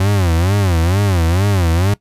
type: tone with vibrato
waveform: 40% pulse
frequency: 91.4 Hz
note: F#2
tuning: 21 cents flat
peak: -11 dBFS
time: 0-1.94 s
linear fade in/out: 5 ms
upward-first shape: sine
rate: 2.2 Hz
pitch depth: 200 cents each way
effects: noise-tail reverb RT60 0.1 s tail -19 dB re dry + resampled to 32000 Hz